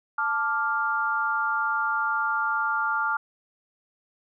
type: chord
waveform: sine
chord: D minor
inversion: second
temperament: equal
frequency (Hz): 880 / 1174.7 / 1396.9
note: A5 / D6 / F6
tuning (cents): 0 / 0 / 0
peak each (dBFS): -29 / -29 / -25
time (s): 0.18-3.17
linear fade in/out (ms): 5
effects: none